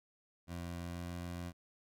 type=tone with pitch glide; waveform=20% pulse; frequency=86.4 to 87.3 Hz; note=F2 to F2; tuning=-18 to 0 cents; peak=-36 dBFS; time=0.47-1.53 s; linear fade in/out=50 ms; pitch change=+18 cents; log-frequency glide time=0.79-1.11 s; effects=none